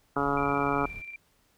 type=harmonic tone; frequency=141.2 Hz; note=C#3; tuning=32 cents sharp; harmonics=1 / 2 / 3 / 4 / 5 / 6 / 7 / 8 / 9 / 10; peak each=-37 / -31 / -32 / -37 / -34 / -34 / -35 / -36 / -31 / -36 dBFS; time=0.16-0.86 s; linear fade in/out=5 ms
type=noise; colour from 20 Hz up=brown; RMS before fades=-43 dBFS; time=0.17-1.02 s; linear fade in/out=10 ms
type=tone with tremolo; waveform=sine; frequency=2359 Hz; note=D7; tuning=7 cents sharp; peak=-37 dBFS; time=0.37-1.16 s; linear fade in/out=2 ms; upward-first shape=square; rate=17 Hz; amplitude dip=45%
effects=pink hiss -67 dBFS RMS until 1.57 s